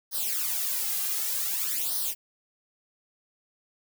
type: noise with flanger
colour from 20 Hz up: blue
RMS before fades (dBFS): -29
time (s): 0.11-2.15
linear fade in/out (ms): 50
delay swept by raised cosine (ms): 0.2 to 2.5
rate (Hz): 0.54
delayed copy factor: +0.95
effects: none